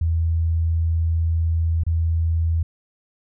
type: tone with dropouts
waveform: sine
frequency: 82.2 Hz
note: E2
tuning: 4 cents flat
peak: -17 dBFS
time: 0.01-2.63 s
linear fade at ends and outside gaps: 5 ms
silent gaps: 1.836-1.865 s
effects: none